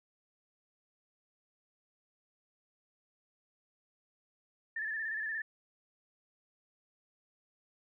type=tone with vibrato; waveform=sine; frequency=1760 Hz; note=A6; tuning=in tune; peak=-34 dBFS; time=4.76-5.42 s; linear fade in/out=5 ms; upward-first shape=square; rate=17 Hz; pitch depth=44 cents each way; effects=none